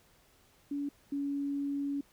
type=tone pair in turn; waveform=sine; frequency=284.9 / 282.1 Hz; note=C#4 / C#4; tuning=+48 / +30 cents; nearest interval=unison; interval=18 cents; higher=first; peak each=-32 / -31 dBFS; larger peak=second; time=0.71-0.89 / 1.12-2.01 s; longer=second; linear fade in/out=5 ms; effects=pink hiss -65 dBFS RMS until 2.12 s